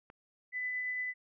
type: click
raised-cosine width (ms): 0.5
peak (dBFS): -36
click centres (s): 0.101
type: tone with tremolo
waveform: sine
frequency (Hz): 2000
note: B6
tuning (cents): +21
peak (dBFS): -32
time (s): 0.52-1.14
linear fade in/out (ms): 50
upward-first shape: triangle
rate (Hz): 8.8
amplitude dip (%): 25
effects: none